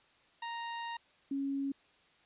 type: tone pair in turn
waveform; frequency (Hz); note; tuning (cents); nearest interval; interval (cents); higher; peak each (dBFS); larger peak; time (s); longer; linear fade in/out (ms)
sawtooth / sine; 932.3 / 275.9; A#5 / C#4; 0 / -8; octave + major sixth; 2108; first; -34 / -32; second; 0.42-0.97 / 1.31-1.72; first; 5
effects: white hiss -66 dBFS RMS until 2.25 s + resampled to 8000 Hz